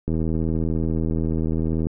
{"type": "click train", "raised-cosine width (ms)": 3, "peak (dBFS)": -12, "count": 145, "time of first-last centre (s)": [0.08, 1.869], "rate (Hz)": 80.5, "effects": []}